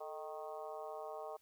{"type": "harmonic tone with a mistuned harmonic", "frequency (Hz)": 155.56, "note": "D#3", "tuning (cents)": 0, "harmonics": [3, 4, 5, 6, 7, 8], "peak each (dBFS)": [-49, -47, -49, -55, -52, -58], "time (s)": [0, 1.37], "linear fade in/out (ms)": 10, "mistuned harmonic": 3, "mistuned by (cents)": -87, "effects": ["white hiss -73 dBFS RMS until 1.41 s"]}